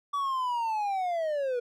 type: linear sweep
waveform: triangle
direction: down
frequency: 1151 to 474 Hz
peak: -25 dBFS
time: 0.13-1.6 s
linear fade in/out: 10 ms
effects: none